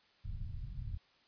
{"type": "low-pass noise", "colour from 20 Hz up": "pink", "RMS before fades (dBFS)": -41, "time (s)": [0.24, 0.98], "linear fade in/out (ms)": 20, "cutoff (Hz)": 120, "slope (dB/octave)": 24, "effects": ["white hiss -68 dBFS RMS until 1.27 s", "resampled to 11025 Hz"]}